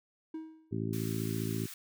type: tone with exponential decay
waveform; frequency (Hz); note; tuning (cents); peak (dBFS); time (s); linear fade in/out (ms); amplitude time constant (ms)
triangle; 318.3; D#4; +39; -33; 0.34-0.8; 5; 100
type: harmonic tone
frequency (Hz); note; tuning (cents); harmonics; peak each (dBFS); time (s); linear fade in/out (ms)
55; A1; 0; 2 / 3 / 4 / 5 / 6 / 7; -36 / -38 / -39 / -40 / -41 / -41; 0.71-1.67; 20
type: high-pass noise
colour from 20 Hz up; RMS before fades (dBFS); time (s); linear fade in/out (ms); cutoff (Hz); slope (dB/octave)
white; -46; 0.93-1.74; 2; 1200; 24
effects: none